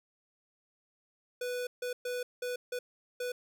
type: tone bursts at uneven times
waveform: square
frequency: 493.9 Hz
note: B4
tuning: in tune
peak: -34 dBFS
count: 6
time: 1.41-1.67 / 1.82-1.93 / 2.05-2.23 / 2.42-2.56 / 2.72-2.79 / 3.2-3.32 s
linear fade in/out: 5 ms
effects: none